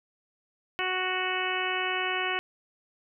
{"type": "harmonic tone", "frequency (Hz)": 370, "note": "F#4", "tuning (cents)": 0, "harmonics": [1, 2, 3, 4, 5, 6, 7, 8], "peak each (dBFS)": [-35, -35, -35, -35, -35, -35, -35, -35], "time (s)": [0.79, 2.39], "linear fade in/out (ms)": 0, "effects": []}